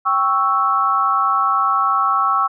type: chord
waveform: sine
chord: C# diminished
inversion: second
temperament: equal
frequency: 784 / 1108.7 / 1318.5 Hz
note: G5 / C#6 / E6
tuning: 0 / 0 / 0 cents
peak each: -23 / -17 / -17 dBFS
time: 0.05-2.48 s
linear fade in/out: 20 ms
effects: none